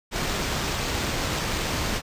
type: noise with sample-and-hold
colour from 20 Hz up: pink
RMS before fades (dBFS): -27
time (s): 0.11-2.02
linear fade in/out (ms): 50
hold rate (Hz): 11025
effects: resampled to 32000 Hz